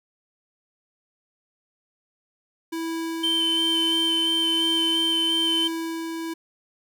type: tone with tremolo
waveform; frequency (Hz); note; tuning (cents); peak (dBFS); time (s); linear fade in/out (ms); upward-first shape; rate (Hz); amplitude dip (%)
square; 328.4; E4; -6; -27; 2.72-6.34; 10; sine; 1.1; 25
type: tone with vibrato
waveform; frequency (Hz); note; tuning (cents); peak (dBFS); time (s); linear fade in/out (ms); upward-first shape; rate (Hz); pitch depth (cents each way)
triangle; 3087; G7; -27; -19; 3.23-5.68; 10; square; 2.9; 13
effects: none